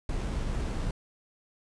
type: noise with sample-and-hold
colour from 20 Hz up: brown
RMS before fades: -31 dBFS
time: 0.09-0.91 s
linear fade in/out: 2 ms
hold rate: 8820 Hz
effects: resampled to 22050 Hz